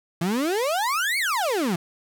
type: exponential two-way sweep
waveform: 35% pulse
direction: up then down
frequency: 160.9 to 2284 to 160.9 Hz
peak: -20 dBFS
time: 0.21-1.76 s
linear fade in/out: 5 ms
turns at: 1.18 s
effects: none